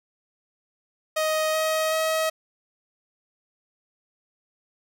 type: tone with pitch steps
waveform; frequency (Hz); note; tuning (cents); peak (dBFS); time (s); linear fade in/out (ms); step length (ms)
sawtooth; 626 / 631.4 / 636.9; D#5 / D#5 / D#5; +10 / +25 / +40; -18; 1.16-2.3; 10; 380
effects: none